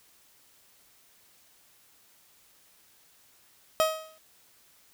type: tone with exponential decay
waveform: 30% pulse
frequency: 633 Hz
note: D#5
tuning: 30 cents sharp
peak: -16 dBFS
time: 3.8-4.18 s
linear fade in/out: 0 ms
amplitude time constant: 82 ms
effects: white hiss -61 dBFS RMS until 4.93 s